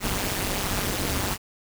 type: noise with amplitude modulation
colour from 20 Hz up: pink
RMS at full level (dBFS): -23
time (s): 0-1.38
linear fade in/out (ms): 50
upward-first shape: sine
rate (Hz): 197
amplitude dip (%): 95
effects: none